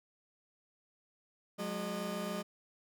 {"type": "tone cluster", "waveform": "30% pulse", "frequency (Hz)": [183.6, 210.9, 609], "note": ["F#3", "G#3", "D#5"], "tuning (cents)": [-13, 27, -37], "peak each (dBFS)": [-38, -38, -38], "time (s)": [1.58, 2.43], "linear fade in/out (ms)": 20, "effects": []}